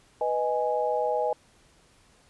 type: chord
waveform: sine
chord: G# minor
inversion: first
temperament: equal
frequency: 493.9 / 622.3 / 830.6 Hz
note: B4 / D#5 / G#5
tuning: 0 / 0 / 0 cents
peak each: -28 dBFS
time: 0.21-1.33 s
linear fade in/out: 2 ms
effects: pink hiss -60 dBFS RMS until 2.29 s + resampled to 24000 Hz